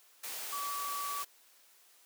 sine tone in noise, 1144 Hz, D6, 46 cents flat, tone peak -36 dBFS, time 0.52-1.23 s, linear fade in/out 10 ms, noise white, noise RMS -41 dBFS, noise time 0.23-1.25 s, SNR +2 dB, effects white hiss -63 dBFS RMS until 2.05 s + high-pass 400 Hz 12 dB/octave

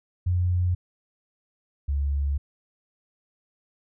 sine tone pair in turn, 89.4 / 70.55 Hz, F2 / C#2, +41 / +31 cents, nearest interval major third, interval 410 cents, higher first, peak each -20 / -22 dBFS, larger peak first, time 0.26-0.75 / 1.88-2.38 s, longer second, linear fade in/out 10 ms, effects none

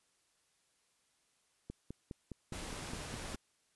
click train, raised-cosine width 3 ms, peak -30 dBFS, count 9, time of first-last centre 1.7-3.346 s, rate 4.86 Hz
pink noise, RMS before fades -44 dBFS, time 2.52-3.36 s, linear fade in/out 10 ms
effects white hiss -75 dBFS RMS until 3.75 s + resampled to 24000 Hz

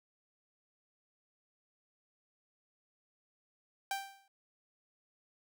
sawtooth tone with exponential decay, 785 Hz, G5, 2 cents sharp, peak -28 dBFS, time 3.91-4.28 s, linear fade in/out 2 ms, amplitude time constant 80 ms, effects none

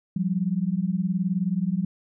sine beating tone pair, 174.61 / 193.61 Hz, F3 / G3, 0 / -21 cents, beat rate 19 Hz, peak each -25 dBFS, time 0.16-1.85 s, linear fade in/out 5 ms, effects none

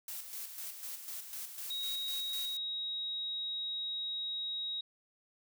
blue noise with tremolo, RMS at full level -42 dBFS, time 0.08-2.57 s, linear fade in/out 2 ms, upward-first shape square, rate 4 Hz, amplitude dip 50%
sine tone, 3800 Hz, A#7, 33 cents sharp, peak -35 dBFS, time 1.7-4.81 s, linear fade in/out 5 ms
effects none

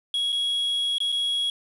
triangle tone with dropouts, 3322 Hz, G#7, in tune, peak -21 dBFS, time 0.14-1.5 s, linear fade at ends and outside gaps 2 ms, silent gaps 0.322-0.326 / 0.983-1.003 / 1.12-1.124 s, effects resampled to 24000 Hz + 8-bit

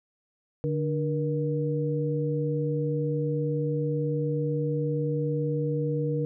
sine tone cluster, 147.9 / 297 / 474.9 Hz, D3 / D4 / A#4, +13 / +20 / +32 cents, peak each -27 / -33 / -29 dBFS, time 0.64-6.25 s, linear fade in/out 0 ms, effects none

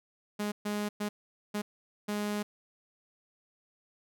sawtooth tone bursts at uneven times, 207.7 Hz, G#3, in tune, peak -27 dBFS, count 5, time 0.39-0.52 / 0.65-0.89 / 1-1.09 / 1.54-1.62 / 2.08-2.43 s, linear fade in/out 10 ms, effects none

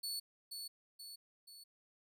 sawtooth tone with echo, 4435 Hz, C#8, in tune, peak -36 dBFS, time 0.03-0.2 s, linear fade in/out 10 ms, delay 480 ms, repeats 3, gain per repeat -5 dB, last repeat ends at 1.64 s, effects none

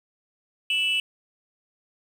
sine tone pair together, 2637 / 2960 Hz, E7 / F#7, 0 / 0 cents, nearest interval major second, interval 200 cents, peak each -22 dBFS, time 0.7-1 s, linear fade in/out 2 ms, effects tanh soft clip ceiling -18 dBFS + 8-bit

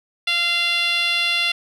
10% pulse tone with band-pass filter, 691 Hz, F5, 19 cents flat, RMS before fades -20 dBFS, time 0.27-1.52 s, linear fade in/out 5 ms, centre 3100 Hz, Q 2, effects none

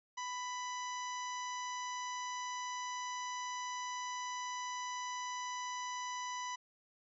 harmonic tone with a mistuned harmonic, 993 Hz, B5, 9 cents sharp, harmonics 1 / 2 / 3 / 4 / 5 / 6 / 7, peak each -40 / -47 / -51 / -54 / -57 / -48 / -58 dBFS, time 0.17-6.56 s, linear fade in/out 10 ms, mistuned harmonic 7, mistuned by +37 cents, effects none

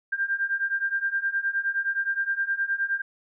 sine beating tone pair, 1586 / 1595.6 Hz, G6 / G6, +20 / +30 cents, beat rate 9.6 Hz, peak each -28 / -26 dBFS, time 0.12-3.02 s, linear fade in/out 10 ms, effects none

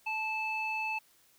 square tone with low-pass filter, 875 Hz, A5, 10 cents flat, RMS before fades -34 dBFS, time 0.06-0.99 s, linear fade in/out 10 ms, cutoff 2800 Hz, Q 5.1, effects white hiss -65 dBFS RMS until 1.38 s

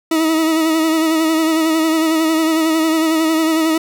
40% pulse tone with vibrato, 320 Hz, D#4, 49 cents sharp, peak -12 dBFS, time 0.11-3.78 s, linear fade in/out 5 ms, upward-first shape sine, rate 11 Hz, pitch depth 37 cents each way, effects none

